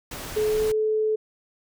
pink noise, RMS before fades -35 dBFS, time 0.11-0.72 s, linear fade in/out 5 ms
sine tone with pitch glide, 428.3 to 433 Hz, A4 to A4, -47 to -28 cents, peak -20 dBFS, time 0.36-1.16 s, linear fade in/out 10 ms, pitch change +19 cents, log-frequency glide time 0.49-0.62 s
effects none

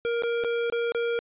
square tone with dropouts, 469.2 Hz, A#4, 11 cents sharp, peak -25 dBFS, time 0.05-1.19 s, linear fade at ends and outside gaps 0 ms, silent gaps 0.223-0.235 / 0.438-0.446 / 0.7-0.724 / 0.92-0.948 s, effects resampled to 8000 Hz

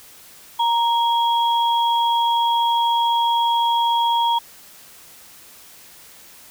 sine tone pair together, 934 / 3311 Hz, A#5 / G#7, +3 / -6 cents, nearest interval octave + minor seventh, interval 2191 cents, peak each -16 / -24 dBFS, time 0.59-4.39 s, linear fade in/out 10 ms, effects white hiss -45 dBFS RMS until 6.5 s

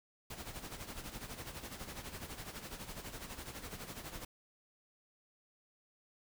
pink noise with tremolo, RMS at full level -44 dBFS, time 0.3-4.25 s, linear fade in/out 5 ms, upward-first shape sine, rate 12 Hz, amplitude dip 65%, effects none

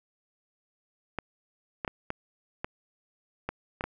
clicks, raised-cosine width 0.5 ms, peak -16 dBFS, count 8, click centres 1.187 / 1.848 / 1.878 / 2.104 / 2.645 / 3.49 / 3.809 / 3.84 s, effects none

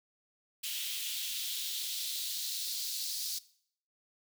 white noise with high-pass filter sweep, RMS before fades -37 dBFS, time 0.63-3.39 s, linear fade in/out 10 ms, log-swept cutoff 3000 to 4600 Hz, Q 3, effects noise-tail reverb RT60 0.6 s tail -19 dB re dry

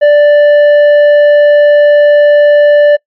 triangle tone with tanh clipping, 587.3 Hz, D5, in tune, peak -3 dBFS, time 0.01-2.97 s, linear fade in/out 20 ms, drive 11 dB, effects noise-tail reverb RT60 0.1 s tail -24 dB re dry + MP3 64 kbps

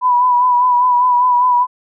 sine tone with vibrato, 987.8 Hz, B5, in tune, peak -9 dBFS, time 0.01-1.67 s, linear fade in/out 50 ms, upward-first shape sine, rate 5 Hz, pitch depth 35 cents each way, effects none

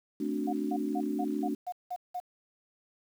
sine chord, D dominant seventh, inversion second, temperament equal with one note detuned, 220 / 262.8 / 293.7 / 370 Hz, A3 / C4 / D4 / F#4, 0 / +8 / 0 / 0 cents, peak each -35 / -37 / -32 / -38 dBFS, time 0.2-1.55 s, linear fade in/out 5 ms
sine tone bursts, 721 Hz, F#5, 45 cents flat, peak -32 dBFS, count 8, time 0.47-2.202 s, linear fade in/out 10 ms, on 59 ms, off 180 ms
effects 9-bit

